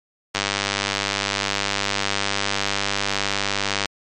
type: click train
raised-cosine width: 0.2 ms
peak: -3 dBFS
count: 351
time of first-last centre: 0.35-3.857 s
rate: 99.8 Hz
effects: MP3 64 kbps